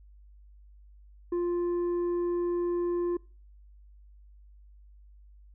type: tone with tanh clipping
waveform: triangle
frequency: 349.2 Hz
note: F4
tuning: in tune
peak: -27 dBFS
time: 1.32-3.17 s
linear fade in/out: 5 ms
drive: 9 dB
effects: noise-tail reverb RT60 0.4 s tail -25 dB re dry + added 50 Hz sine -51 dBFS peak until 5.54 s